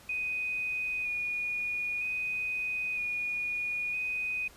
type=tone with vibrato; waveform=sine; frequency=2473 Hz; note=D#7; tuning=11 cents flat; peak=-30 dBFS; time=0.09-4.48 s; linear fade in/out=5 ms; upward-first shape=square; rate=0.52 Hz; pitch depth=16 cents each way; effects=pink hiss -55 dBFS RMS until 4.56 s + resampled to 32000 Hz